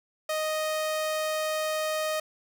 sawtooth tone, 622.3 Hz, D#5, in tune, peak -23 dBFS, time 0.29-2.2 s, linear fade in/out 5 ms, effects none

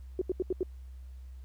sine tone bursts, 368.3 Hz, F#4, 8 cents flat, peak -26 dBFS, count 5, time 0.19-0.631 s, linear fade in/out 2 ms, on 25 ms, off 79 ms, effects added 64 Hz sine -43 dBFS peak until 1.44 s + pink hiss -69 dBFS RMS until 1.44 s

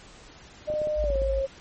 sine tone with pitch glide, 607 to 540.8 Hz, D#5 to C#5, -43 to -43 cents, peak -24 dBFS, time 0.67-1.47 s, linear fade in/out 20 ms, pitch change -200 cents, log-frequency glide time 1.03-1.16 s
clicks, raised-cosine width 2 ms, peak -25 dBFS, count 8, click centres 0.701 / 0.739 / 0.817 / 0.872 / 1.041 / 1.103 / 1.157 / 1.218 s
sine tone, 54 Hz, A1, 32 cents flat, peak -26 dBFS, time 0.95-1.43 s, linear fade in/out 50 ms
effects pink hiss -49 dBFS RMS until 1.6 s + MP3 32 kbps

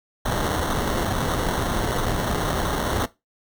pink noise with sample-and-hold, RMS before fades -24 dBFS, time 0.25-3.06 s, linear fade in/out 5 ms, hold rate 2450 Hz, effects noise-tail reverb RT60 0.2 s tail -17 dB re dry

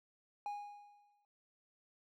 triangle tone with exponential decay, 822 Hz, G#5, 18 cents flat, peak -35 dBFS, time 0.46-1.25 s, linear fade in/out 1 ms, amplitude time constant 170 ms, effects none

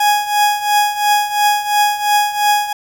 40% pulse tone with tremolo, 830.6 Hz, G#5, in tune, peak -8 dBFS, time 0-2.73 s, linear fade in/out 5 ms, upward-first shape triangle, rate 2.9 Hz, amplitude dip 80%, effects 7-bit

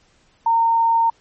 sine tone, 917 Hz, A#5, 29 cents flat, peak -13 dBFS, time 0.46-1.1 s, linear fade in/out 5 ms, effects pink hiss -58 dBFS RMS until 1.2 s + MP3 32 kbps

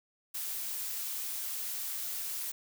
blue noise, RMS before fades -37 dBFS, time 0.34-2.52 s, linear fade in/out 10 ms, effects none

